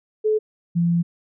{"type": "tone pair in turn", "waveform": "sine", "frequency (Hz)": [430.5, 170.84], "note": ["A4", "F3"], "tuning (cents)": [-38, -38], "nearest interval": "octave + major third", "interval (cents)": 1600, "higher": "first", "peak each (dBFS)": [-16, -16], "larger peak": "neither", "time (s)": [[0.24, 0.39], [0.75, 1.03]], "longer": "second", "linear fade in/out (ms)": 20, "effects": []}